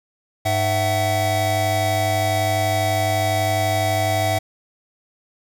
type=tone cluster; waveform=square; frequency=101.7 / 661 / 753 Hz; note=G#2 / E5 / F#5; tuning=-36 / +5 / +30 cents; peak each=-23 dBFS; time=0.45-4.39 s; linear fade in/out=10 ms; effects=none